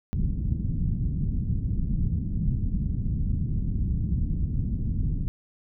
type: low-pass noise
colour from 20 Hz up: pink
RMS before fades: -26 dBFS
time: 0.13-5.28 s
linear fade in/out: 0 ms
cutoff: 200 Hz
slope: 24 dB/octave
effects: none